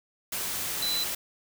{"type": "tone in noise", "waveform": "sine", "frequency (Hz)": 4000, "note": "B7", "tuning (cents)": 21, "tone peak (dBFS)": -27, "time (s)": [0.82, 1.04], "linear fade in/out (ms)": 5, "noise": "white", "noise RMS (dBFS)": -32, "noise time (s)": [0.32, 1.15], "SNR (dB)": 2, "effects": []}